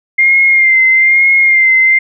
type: tone with vibrato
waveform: sine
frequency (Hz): 2110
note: C7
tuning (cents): +14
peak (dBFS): -5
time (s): 0.18-1.99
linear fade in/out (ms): 10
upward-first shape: sine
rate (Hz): 1.1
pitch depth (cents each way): 38
effects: none